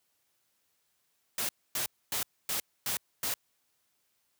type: noise bursts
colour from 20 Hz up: white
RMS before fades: -32 dBFS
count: 6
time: 1.38-3.34 s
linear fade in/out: 2 ms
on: 110 ms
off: 260 ms
effects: white hiss -75 dBFS RMS until 4.39 s + high-pass 60 Hz 12 dB/octave